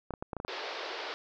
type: clicks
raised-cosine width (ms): 1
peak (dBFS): -22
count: 7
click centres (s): 0.107 / 0.138 / 0.225 / 0.332 / 0.367 / 0.401 / 0.449
type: band-pass noise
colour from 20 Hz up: pink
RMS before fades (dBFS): -39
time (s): 0.48-1.14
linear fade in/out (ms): 0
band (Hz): 360 to 5000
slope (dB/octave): 48
effects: none